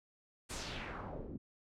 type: noise with low-pass filter sweep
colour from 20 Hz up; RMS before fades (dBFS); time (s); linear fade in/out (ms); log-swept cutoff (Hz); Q
pink; -44; 0.49-1.38; 20; 9700 to 240; 2
effects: none